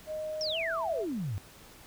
sine tone with pitch glide, 620 to 656.9 Hz, D#5 to E5, -6 to -6 cents, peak -33 dBFS, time 0.06-1.06 s, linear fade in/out 50 ms, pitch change +100 cents, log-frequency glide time 0.51-0.57 s
sine exponential sweep, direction down, 5660 to 88.2 Hz, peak -31 dBFS, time 0.41-1.38 s, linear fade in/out 0 ms
effects pink hiss -53 dBFS RMS until 1.86 s

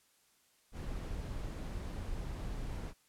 brown noise, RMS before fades -40 dBFS, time 0.72-2.94 s, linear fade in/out 50 ms, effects white hiss -70 dBFS RMS until 3.08 s + low-pass 12000 Hz 12 dB/octave

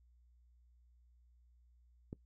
click, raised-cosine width 3 ms, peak -30 dBFS, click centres 2.129 s, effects noise-tail reverb RT60 0.1 s tail -21 dB re dry + added 60 Hz sine -64 dBFS peak until 2.25 s

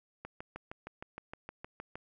click train, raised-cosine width 0.5 ms, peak -27 dBFS, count 12, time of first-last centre 0.25-1.955 s, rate 6.45 Hz, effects none

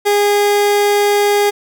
30% pulse tone, 409.9 Hz, G#4, 23 cents flat, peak -8 dBFS, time 0.05-1.51 s, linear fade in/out 20 ms, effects none

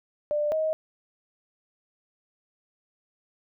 sine tone pair in turn, 594 / 629.3 Hz, D5 / D#5, +20 / +19 cents, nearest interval minor second, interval 99 cents, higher second, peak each -23 dBFS, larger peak neither, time 0.31-0.52 / 0.52-0.73 s, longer neither, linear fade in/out 0 ms, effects none

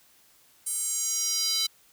square tone with high-pass filter sweep, 440 Hz, A4, in tune, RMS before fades -28 dBFS, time 0.66-1.67 s, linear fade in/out 10 ms, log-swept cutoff 9200 to 4100 Hz, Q 3.9, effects white hiss -60 dBFS RMS until 1.92 s

